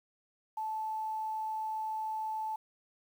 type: tone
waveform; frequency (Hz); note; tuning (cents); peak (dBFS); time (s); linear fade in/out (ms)
sine; 873; A5; -14; -33; 0.57-2.56; 5
effects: 10-bit